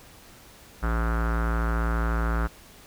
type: tone with low-pass filter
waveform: square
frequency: 57 Hz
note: A#1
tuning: 38 cents flat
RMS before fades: -25 dBFS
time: 0.82-2.48 s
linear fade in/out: 20 ms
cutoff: 1400 Hz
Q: 5.1
effects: pink hiss -50 dBFS RMS until 2.86 s